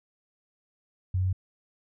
sine tone with pitch steps, 92.3 / 92.83 / 93.37 Hz, F#2 / F#2 / F#2, -4 / +6 / +16 cents, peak -23 dBFS, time 1.14-1.329 s, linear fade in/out 5 ms, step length 63 ms, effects none

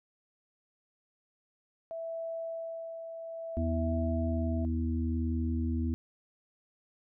sine tone with tremolo, 659.3 Hz, E5, in tune, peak -34 dBFS, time 1.91-4.65 s, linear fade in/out 0 ms, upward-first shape sine, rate 0.63 Hz, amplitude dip 45%
harmonic tone, 81.3 Hz, E2, 23 cents flat, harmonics 1 / 3 / 4, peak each -30 / -33 / -39 dBFS, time 3.57-5.94 s, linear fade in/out 0 ms
effects none

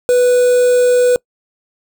triangle tone with quantisation, 493.9 Hz, B4, in tune, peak -6 dBFS, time 0.09-1.16 s, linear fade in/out 0 ms, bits 4, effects noise-tail reverb RT60 0.1 s tail -25 dB re dry

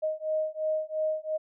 sine beating tone pair, 622.3 / 625.2 Hz, D#5 / D#5, 0 / +8 cents, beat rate 2.9 Hz, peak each -30 dBFS, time 0.02-1.38 s, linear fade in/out 20 ms, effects none

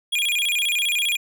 square tone with vibrato, 2835 Hz, F7, 25 cents sharp, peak -20 dBFS, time 0.12-1.17 s, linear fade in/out 10 ms, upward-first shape square, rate 15 Hz, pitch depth 270 cents each way, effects none

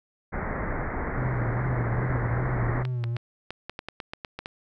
pink low-pass noise, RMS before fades -30 dBFS, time 0.32-2.84 s, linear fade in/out 20 ms, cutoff 2100 Hz, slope 96 dB/octave
triangle tone with vibrato, 122 Hz, B2, 21 cents flat, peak -24 dBFS, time 1.17-3.17 s, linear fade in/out 5 ms, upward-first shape sine, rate 2.5 Hz, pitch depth 76 cents each way
clicks, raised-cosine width 0.3 ms, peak -18 dBFS, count 12, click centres 2.852 / 3.04 / 3.166 / 3.506 / 3.696 / 3.791 / 3.886 / 4.002 / 4.135 / 4.248 / 4.39 / 4.459 s
effects none

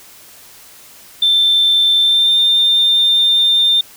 sine tone with pitch glide, 3555 to 3605 Hz, A7 to A7, +17 to +41 cents, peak -8 dBFS, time 1.22-3.81 s, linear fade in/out 5 ms, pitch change +24 cents, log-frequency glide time 2-2.37 s, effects tanh soft clip ceiling -5 dBFS + white hiss -41 dBFS RMS until 3.96 s

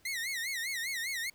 sawtooth tone with vibrato, 2000 Hz, B6, 21 cents sharp, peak -30 dBFS, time 0.05-1.3 s, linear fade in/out 5 ms, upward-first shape sine, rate 5 Hz, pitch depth 170 cents each way, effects pink hiss -65 dBFS RMS until 1.34 s

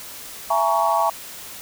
sine chord, A# half-diminished seventh, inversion second, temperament just, 671.3 / 839.1 / 932.3 / 1118.8 Hz, E5 / G#5 / A#5 / C#6, +31 / +18 / 0 / +16 cents, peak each -22 dBFS, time 0.5-1.1 s, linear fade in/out 5 ms, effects white hiss -37 dBFS RMS until 1.61 s

